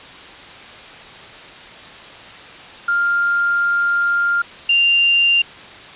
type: tone pair in turn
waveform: sine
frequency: 1399 / 2787 Hz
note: F6 / F7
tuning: +3 / -4 cents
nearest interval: octave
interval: 1193 cents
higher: second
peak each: -14 / -11 dBFS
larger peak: second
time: 2.88-4.42 / 4.69-5.42 s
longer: first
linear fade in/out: 5 ms
effects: white hiss -37 dBFS RMS until 5.95 s + resampled to 8000 Hz